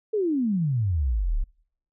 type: exponential sweep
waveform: sine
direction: down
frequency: 449.9 to 30.87 Hz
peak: -21 dBFS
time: 0.13-1.44 s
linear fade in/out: 10 ms
effects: noise-tail reverb RT60 0.7 s tail -25 dB re dry